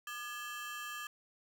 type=ring-modulated tone; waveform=30% pulse; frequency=1448 Hz; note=F#6; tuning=38 cents flat; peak=-35 dBFS; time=0.07-1.07 s; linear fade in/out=2 ms; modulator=242 Hz; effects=12-bit